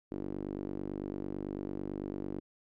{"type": "tone with band-pass filter", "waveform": "sawtooth", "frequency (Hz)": 49, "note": "G1", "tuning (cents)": 0, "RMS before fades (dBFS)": -39, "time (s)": [0.11, 2.4], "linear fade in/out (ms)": 10, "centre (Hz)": 320, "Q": 2.8, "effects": []}